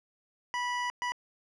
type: tone bursts at uneven times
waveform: 25% pulse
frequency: 980 Hz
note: B5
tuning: 14 cents flat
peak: -26 dBFS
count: 2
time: 0.54-0.9 / 1.02-1.12 s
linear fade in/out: 0 ms
effects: low-pass 5000 Hz 12 dB/octave